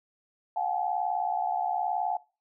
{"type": "tone cluster", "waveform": "sine", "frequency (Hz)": [715, 774, 855], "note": ["F5", "G5", "A5"], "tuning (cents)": [41, -22, -50], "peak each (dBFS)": -31, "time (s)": [0.56, 2.17], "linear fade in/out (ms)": 5, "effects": ["noise-tail reverb RT60 0.3 s tail -20 dB re dry"]}